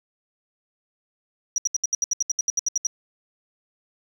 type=tone bursts; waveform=sine; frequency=5800 Hz; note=F#8; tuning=35 cents flat; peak=-17 dBFS; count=15; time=1.56-2.869 s; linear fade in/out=2 ms; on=21 ms; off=71 ms; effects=tanh soft clip ceiling -16 dBFS + 9-bit